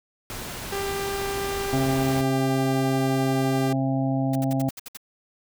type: noise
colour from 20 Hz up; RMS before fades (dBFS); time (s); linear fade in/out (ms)
pink; -34; 0.3-2.21; 0
type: tone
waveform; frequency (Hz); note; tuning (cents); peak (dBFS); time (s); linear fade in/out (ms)
sawtooth; 395.9; G4; +17; -23; 0.72-3.73; 5
type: harmonic tone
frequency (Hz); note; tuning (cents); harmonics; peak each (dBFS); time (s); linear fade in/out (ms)
133.9; C3; +40; 1 / 2 / 4 / 5 / 6; -25 / -24 / -37 / -31 / -34; 1.73-4.69; 0
type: noise bursts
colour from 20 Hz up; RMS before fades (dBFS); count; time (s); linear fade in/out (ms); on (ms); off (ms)
white; -37; 8; 4.33-4.972; 5; 26; 62
effects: none